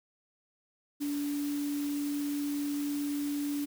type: tone in noise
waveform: sine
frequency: 288.8 Hz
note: D4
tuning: 29 cents flat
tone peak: -30 dBFS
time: 1-3.66 s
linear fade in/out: 20 ms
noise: white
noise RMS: -45 dBFS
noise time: 1-3.66 s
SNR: +12 dB
effects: none